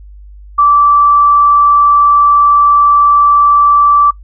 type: tone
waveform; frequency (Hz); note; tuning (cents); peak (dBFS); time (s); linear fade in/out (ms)
sine; 1163; D6; -17; -4; 0.58-4.11; 10
effects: noise-tail reverb RT60 0.1 s tail -20 dB re dry + added 50 Hz sine -31 dBFS peak until 4.23 s